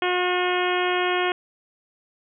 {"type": "harmonic tone", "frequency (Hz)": 360.5, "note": "F#4", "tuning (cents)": -45, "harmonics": [1, 2, 3, 4, 5, 6, 7, 8, 9], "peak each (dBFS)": [-24, -27, -29, -30, -31, -32, -32, -33, -34], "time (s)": [0.02, 1.32], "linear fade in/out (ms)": 2, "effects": []}